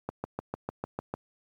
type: click train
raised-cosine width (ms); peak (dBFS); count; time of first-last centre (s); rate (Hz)
1; -18; 8; 0.09-1.139; 6.67
effects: high-pass 80 Hz 12 dB/octave + 10-bit